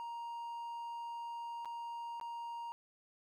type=tone with dropouts; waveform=triangle; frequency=937 Hz; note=A#5; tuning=9 cents sharp; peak=-39 dBFS; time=0-2.72 s; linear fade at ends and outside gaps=0 ms; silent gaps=1.648-1.656 / 2.199-2.212 s; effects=none